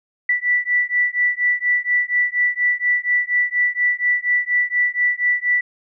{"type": "beating tone pair", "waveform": "sine", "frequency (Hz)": [1964, 1968.2], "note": ["B6", "B6"], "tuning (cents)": [-10, -6], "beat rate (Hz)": 4.2, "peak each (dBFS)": -19, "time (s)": [0.29, 5.61], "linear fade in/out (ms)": 5, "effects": []}